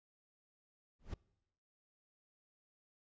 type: noise with exponential growth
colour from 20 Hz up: brown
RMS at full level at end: -36 dBFS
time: 0.99-1.14 s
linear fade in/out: 5 ms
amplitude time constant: 31 ms
effects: noise-tail reverb RT60 0.9 s tail -24 dB re dry + resampled to 16000 Hz

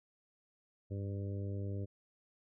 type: harmonic tone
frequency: 99.5 Hz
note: G2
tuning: 26 cents sharp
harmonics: 1 / 2 / 3 / 4 / 5 / 6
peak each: -37 / -47 / -48 / -49 / -51 / -55 dBFS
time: 0.9-1.86 s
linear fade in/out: 20 ms
effects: none

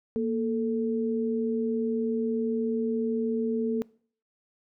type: tone pair together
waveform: sine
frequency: 233.1 / 440.8 Hz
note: A#3 / A4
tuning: 0 / +3 cents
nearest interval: major seventh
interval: 1103 cents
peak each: -27 / -28 dBFS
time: 0.16-3.82 s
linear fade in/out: 0 ms
effects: noise-tail reverb RT60 0.5 s tail -23 dB re dry

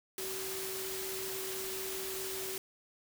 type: tone in noise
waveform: sine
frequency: 381.2 Hz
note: G4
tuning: 48 cents flat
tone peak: -41 dBFS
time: 0.18-2.58 s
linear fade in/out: 2 ms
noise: white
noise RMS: -40 dBFS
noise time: 0.18-2.58 s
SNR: -4 dB
effects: none

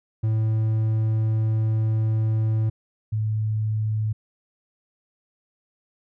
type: tone pair in turn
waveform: triangle / sine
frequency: 110 / 108.24 Hz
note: A2 / A2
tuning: 0 / -28 cents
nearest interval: unison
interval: 28 cents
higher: first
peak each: -17 / -21 dBFS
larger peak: first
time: 0.23-2.7 / 3.12-4.13 s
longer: first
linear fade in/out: 10 ms
effects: none

